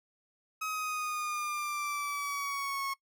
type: exponential sweep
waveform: 30% pulse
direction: down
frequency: 1274 to 1092 Hz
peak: -30 dBFS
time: 0.61-2.94 s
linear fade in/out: 10 ms
effects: noise-tail reverb RT60 0.1 s tail -20 dB re dry